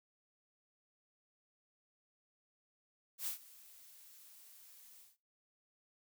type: noise with ADSR envelope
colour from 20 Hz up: blue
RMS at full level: -38 dBFS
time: 3.18-5.17 s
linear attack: 87 ms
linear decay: 110 ms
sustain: -21 dB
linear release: 170 ms
effects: noise-tail reverb RT60 0.3 s tail -20 dB re dry